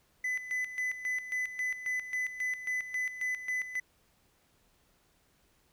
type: tone with tremolo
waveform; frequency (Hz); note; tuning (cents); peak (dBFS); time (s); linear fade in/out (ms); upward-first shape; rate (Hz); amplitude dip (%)
triangle; 2006; B6; +26; -28; 0.24-3.8; 5; square; 3.7; 70
effects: pink hiss -69 dBFS RMS until 5.72 s